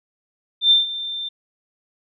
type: tone with ADSR envelope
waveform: sine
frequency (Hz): 3578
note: A7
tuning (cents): +28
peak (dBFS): -9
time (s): 0.61-1.29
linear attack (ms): 98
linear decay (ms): 150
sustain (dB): -16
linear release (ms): 11
effects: none